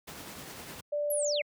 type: noise with tremolo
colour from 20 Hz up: pink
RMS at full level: -42 dBFS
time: 0.07-0.81 s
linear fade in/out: 10 ms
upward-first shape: triangle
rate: 9.9 Hz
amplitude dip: 35%
type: tone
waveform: sine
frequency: 587.3 Hz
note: D5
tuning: in tune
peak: -28 dBFS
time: 0.92-1.42 s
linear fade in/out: 10 ms
type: linear sweep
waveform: sine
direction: down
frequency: 11840 to 1975.5 Hz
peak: -31 dBFS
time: 1.1-1.42 s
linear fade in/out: 5 ms
effects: high-pass 100 Hz 12 dB/octave